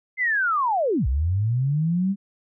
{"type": "linear two-way sweep", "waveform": "sine", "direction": "down then up", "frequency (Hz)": [2096, 59.1, 201.6], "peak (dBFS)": -19, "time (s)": [0.17, 2.16], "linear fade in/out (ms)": 50, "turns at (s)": 1.07, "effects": []}